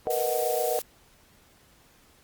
sine chord, B major seventh, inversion third, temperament equal, 466.2 / 493.9 / 622.3 / 740 Hz, A#4 / B4 / D#5 / F#5, 0 / 0 / 0 / 0 cents, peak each -30 dBFS, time 0.07-0.79 s, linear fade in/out 0 ms
blue noise, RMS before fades -34 dBFS, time 0.1-0.82 s, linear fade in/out 5 ms
effects pink hiss -59 dBFS RMS until 2.23 s + Opus 48 kbps

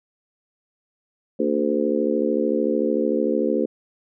harmonic tone with a mistuned harmonic, 73.42 Hz, D2, in tune, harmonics 3 / 4 / 5 / 6 / 7, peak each -25 / -25 / -25 / -25 / -25 dBFS, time 1.39-3.66 s, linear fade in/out 10 ms, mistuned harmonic 3, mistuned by +55 cents, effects none

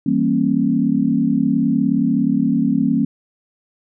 sine chord, E diminished seventh, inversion none, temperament equal with one note detuned, 164.81 / 196 / 233.1 / 272.4 Hz, E3 / G3 / Bb3 / Db4, 0 / 0 / 0 / -30 cents, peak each -23 / -21 / -18 / -18 dBFS, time 0.06-3.05 s, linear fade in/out 5 ms, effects none

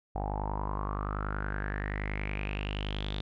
sawtooth tone with low-pass filter sweep, 50.6 Hz, G#1, 44 cents flat, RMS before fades -34 dBFS, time 0.15-3.21 s, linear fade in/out 5 ms, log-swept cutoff 770 to 3700 Hz, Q 8.2, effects none

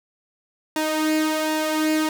sawtooth tone with flanger, 311.1 Hz, D#4, in tune, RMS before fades -22 dBFS, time 0.76-2.09 s, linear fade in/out 2 ms, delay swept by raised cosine 1.1 to 2.8 ms, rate 1.3 Hz, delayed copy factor +0.55, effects none

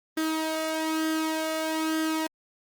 sawtooth tone with flanger, 317.1 Hz, D#4, 33 cents sharp, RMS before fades -28 dBFS, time 0.17-2.27 s, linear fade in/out 5 ms, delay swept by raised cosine 0.61 to 1.45 ms, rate 1.1 Hz, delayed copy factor +0.55, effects Opus 32 kbps

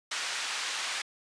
pink band-pass noise, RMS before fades -34 dBFS, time 0.11-1.02 s, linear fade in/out 5 ms, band 1400 to 6900 Hz, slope 12 dB/octave, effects resampled to 22050 Hz

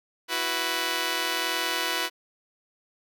5% pulse chord, E suspended second, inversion none, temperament just, 329.6 / 370.8 / 494.4 Hz, E4 / F#4 / B4, 0 / +4 / +2 cents, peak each -20 dBFS, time 0.28-2.1 s, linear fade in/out 50 ms, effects none

